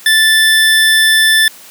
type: tone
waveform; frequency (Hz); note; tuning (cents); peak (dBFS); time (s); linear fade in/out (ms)
25% pulse; 1760; A6; 0; -3; 0.06-1.48; 2
effects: white hiss -37 dBFS RMS until 1.7 s + high-pass 200 Hz 12 dB/octave